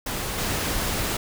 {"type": "noise with level steps", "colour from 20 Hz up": "pink", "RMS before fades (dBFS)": [-29, -26], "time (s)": [0.06, 1.17], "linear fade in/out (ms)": 5, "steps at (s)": 0.38, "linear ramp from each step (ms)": 5, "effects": []}